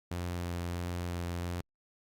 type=tone with vibrato; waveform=sawtooth; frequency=87.31 Hz; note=F2; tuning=in tune; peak=-30 dBFS; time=0.11-1.61 s; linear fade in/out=5 ms; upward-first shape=sine; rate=1.5 Hz; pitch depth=13 cents each way; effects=Opus 48 kbps